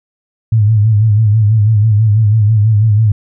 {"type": "tone with vibrato", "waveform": "sine", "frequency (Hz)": 107.5, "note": "A2", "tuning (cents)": -40, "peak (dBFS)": -6, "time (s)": [0.52, 3.12], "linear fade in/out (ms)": 5, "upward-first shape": "sine", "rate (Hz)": 6.1, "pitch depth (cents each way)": 83, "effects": []}